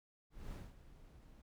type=noise with ADSR envelope; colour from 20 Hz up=brown; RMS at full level=-45 dBFS; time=0.3-1.42 s; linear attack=220 ms; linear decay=210 ms; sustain=-14 dB; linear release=10 ms; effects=none